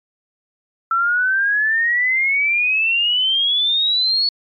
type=exponential sweep; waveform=sine; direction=up; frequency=1333 to 4435 Hz; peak=-14 dBFS; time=0.91-4.29 s; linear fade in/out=2 ms; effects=MP3 96 kbps